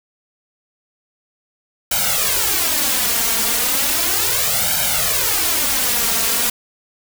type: noise with flanger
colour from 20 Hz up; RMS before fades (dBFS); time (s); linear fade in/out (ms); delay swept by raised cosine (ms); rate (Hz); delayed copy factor
white; -18; 1.91-6.5; 5; 1.3 to 4.4; 0.35; +1
effects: none